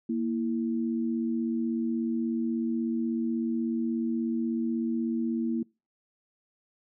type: tone pair together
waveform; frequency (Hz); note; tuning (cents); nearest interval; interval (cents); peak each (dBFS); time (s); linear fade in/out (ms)
sine; 233.1 / 329.5; A#3 / E4; 0 / -1; tritone; 599; -27 / -32; 0.09-5.63; 5
effects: noise-tail reverb RT60 0.3 s tail -26 dB re dry